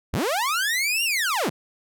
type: linear two-way sweep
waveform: sawtooth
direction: up then down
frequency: 38.32 to 2856 to 107.5 Hz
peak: -18 dBFS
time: 0.13-1.5 s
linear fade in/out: 10 ms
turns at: 1.04 s
effects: none